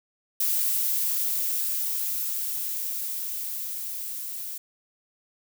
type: noise with level ramp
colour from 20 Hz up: violet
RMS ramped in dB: -24 to -35 dBFS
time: 0.4-4.58 s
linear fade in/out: 5 ms
effects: none